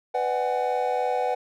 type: chord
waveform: triangle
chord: G# half-diminished seventh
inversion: first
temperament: just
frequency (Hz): 498.4 / 598 / 747.5 / 830.6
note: B4 / D5 / F#5 / G#5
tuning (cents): +16 / +31 / +17 / 0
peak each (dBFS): -25 / -30 / -24 / -29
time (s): 0.14-1.35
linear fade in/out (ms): 10
effects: none